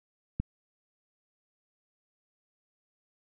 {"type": "click", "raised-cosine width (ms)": 5, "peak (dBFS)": -17, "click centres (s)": 0.4, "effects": []}